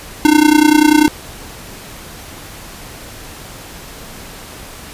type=tone with amplitude modulation; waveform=square; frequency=303 Hz; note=D#4; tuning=46 cents flat; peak=-4 dBFS; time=0.25-1.08 s; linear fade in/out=0 ms; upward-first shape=sine; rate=30.2 Hz; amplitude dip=85%; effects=pink hiss -33 dBFS RMS until 4.93 s + resampled to 32000 Hz